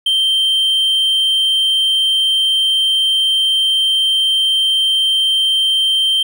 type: tone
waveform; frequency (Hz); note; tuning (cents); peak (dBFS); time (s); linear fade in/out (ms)
triangle; 3136; G7; 0; -10; 0.06-6.23; 5
effects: none